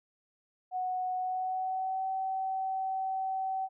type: tone with pitch glide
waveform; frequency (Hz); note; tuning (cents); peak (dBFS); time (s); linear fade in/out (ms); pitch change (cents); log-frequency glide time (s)
sine; 738 to 763.6; F#5 to G5; -5 to -46; -30; 0.71-3.69; 50; +59; 1.17-2.07
effects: none